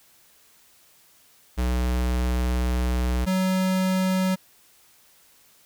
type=tone pair in turn; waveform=square; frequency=61.74 / 187.16 Hz; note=B1 / F#3; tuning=0 / +20 cents; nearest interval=octave + perfect fifth; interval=1920 cents; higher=second; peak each=-22 / -21 dBFS; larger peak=second; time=1.57-3.26 / 3.26-4.36 s; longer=first; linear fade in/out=20 ms; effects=white hiss -57 dBFS RMS until 5.65 s